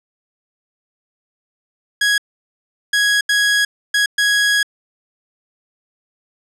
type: tone bursts at uneven times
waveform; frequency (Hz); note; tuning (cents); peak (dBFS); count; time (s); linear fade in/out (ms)
sawtooth; 1661.2; G#6; 0; -9; 5; 2.01-2.18 / 2.93-3.21 / 3.29-3.65 / 3.94-4.06 / 4.18-4.63; 5
effects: low-pass 9000 Hz 12 dB/octave